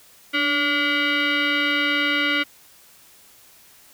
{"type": "tone with frequency modulation", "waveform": "sine", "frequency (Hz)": 293.7, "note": "D4", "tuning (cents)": 0, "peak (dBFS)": -18, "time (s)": [0.33, 2.44], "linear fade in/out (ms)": 20, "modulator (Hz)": 862, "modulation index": 3.4, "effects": ["white hiss -51 dBFS RMS until 3.93 s"]}